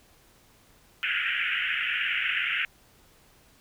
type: band-pass noise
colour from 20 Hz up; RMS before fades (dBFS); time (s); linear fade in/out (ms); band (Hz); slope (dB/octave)
white; -28; 1.03-2.65; 0; 1400 to 3000; 96
effects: pink hiss -59 dBFS RMS until 3.6 s